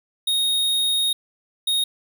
square tone pair in turn, 3729 / 3729 Hz, A#7 / A#7, 0 / 0 cents, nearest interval unison, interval 0 cents, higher neither, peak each -19 dBFS, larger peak neither, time 0.27-1.13 / 1.67-1.84 s, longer first, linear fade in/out 5 ms, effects none

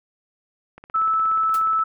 click train, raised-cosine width 0.5 ms, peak -26 dBFS, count 18, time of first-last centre 0.78-1.792 s, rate 16.8 Hz
sine tone, 1310 Hz, E6, 11 cents flat, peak -17 dBFS, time 0.94-1.84 s, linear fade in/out 10 ms
white noise with exponential decay, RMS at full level -32 dBFS, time 1.54-1.65 s, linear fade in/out 2 ms, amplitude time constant 23 ms
effects none

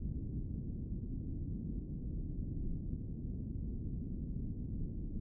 pink low-pass noise, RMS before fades -40 dBFS, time 0-5.2 s, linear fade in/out 10 ms, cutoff 270 Hz, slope 24 dB/octave, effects none

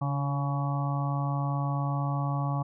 harmonic tone with a mistuned harmonic, 140.6 Hz, C#3, 25 cents sharp, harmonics 1 / 2 / 4 / 5 / 6 / 7 / 8, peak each -27 / -38 / -42 / -39 / -38 / -43 / -37 dBFS, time 0.01-2.63 s, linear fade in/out 10 ms, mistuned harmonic 2, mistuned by +27 cents, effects none

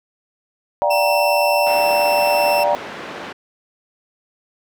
sine chord, G minor seventh, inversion second, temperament just, 588 / 705.6 / 784 / 940.8 Hz, D5 / F5 / G5 / Bb5, +2 / +18 / 0 / +16 cents, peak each -17 / -22 / -22 / -20 dBFS, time 0.82-2.75 s, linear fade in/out 0 ms
30% pulse tone, 2677 Hz, E7, 26 cents sharp, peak -18 dBFS, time 0.9-2.64 s, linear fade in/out 10 ms
pink band-pass noise, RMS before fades -32 dBFS, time 1.66-3.33 s, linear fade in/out 10 ms, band 280 to 2600 Hz, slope 12 dB/octave
effects none

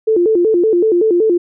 sine tone with vibrato, 392 Hz, G4, in tune, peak -9 dBFS, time 0.07-1.38 s, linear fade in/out 10 ms, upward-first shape square, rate 5.3 Hz, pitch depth 200 cents each way, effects none

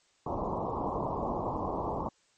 white low-pass noise, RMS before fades -33 dBFS, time 0.26-2.09 s, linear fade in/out 5 ms, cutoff 1100 Hz, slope 96 dB/octave, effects white hiss -68 dBFS RMS until 2.37 s + MP3 32 kbps

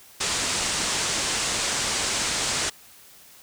white low-pass noise, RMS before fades -26 dBFS, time 0.2-2.7 s, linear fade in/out 10 ms, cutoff 8700 Hz, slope 48 dB/octave, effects white hiss -50 dBFS RMS until 3.42 s

